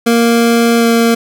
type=tone with pitch glide; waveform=25% pulse; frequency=233.1 to 231.2 Hz; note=A#3 to A#3; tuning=0 to -14 cents; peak=-4 dBFS; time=0.06-1.15 s; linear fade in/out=10 ms; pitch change=-14 cents; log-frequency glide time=0.78-0.86 s; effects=none